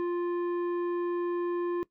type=tone with tanh clipping; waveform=sine; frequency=349.2 Hz; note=F4; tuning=in tune; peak=-29 dBFS; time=0-1.83 s; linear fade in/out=0 ms; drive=10 dB; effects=noise-tail reverb RT60 0.1 s tail -19 dB re dry